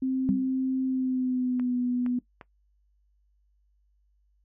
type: tone with pitch glide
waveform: sine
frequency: 261.6 to 246.9 Hz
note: C4 to B3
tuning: 0 to 0 cents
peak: -24 dBFS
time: 0.02-2.19 s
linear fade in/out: 5 ms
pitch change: -100 cents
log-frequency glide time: 0.85-1.77 s
type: tone with exponential decay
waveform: sine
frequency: 196 Hz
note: G3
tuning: in tune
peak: -19 dBFS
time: 0.29-0.52 s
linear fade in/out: 0 ms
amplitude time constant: 49 ms
type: clicks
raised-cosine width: 0.5 ms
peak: -28 dBFS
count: 3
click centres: 1.597 / 2.063 / 2.412 s
effects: noise-tail reverb RT60 0.1 s tail -17 dB re dry + added 50 Hz sine -64 dBFS peak until 4.44 s